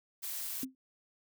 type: noise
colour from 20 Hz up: blue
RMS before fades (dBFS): -39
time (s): 0.22-0.65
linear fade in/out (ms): 20
type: tone with exponential decay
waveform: sine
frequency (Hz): 261.6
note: C4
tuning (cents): 0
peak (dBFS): -31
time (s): 0.63-0.75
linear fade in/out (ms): 2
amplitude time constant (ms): 26
effects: none